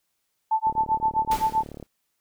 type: tone with tremolo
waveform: sine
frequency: 880 Hz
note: A5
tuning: in tune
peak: -17 dBFS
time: 0.51-1.63 s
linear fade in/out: 5 ms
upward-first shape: sine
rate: 7.7 Hz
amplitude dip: 100%
type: click train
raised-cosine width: 2 ms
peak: -25 dBFS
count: 43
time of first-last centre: 0.67-1.827 s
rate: 36.3 Hz
type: noise with exponential decay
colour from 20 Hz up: pink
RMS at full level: -30 dBFS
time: 1.31-1.87 s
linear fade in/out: 5 ms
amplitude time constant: 120 ms
effects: white hiss -75 dBFS RMS until 2.2 s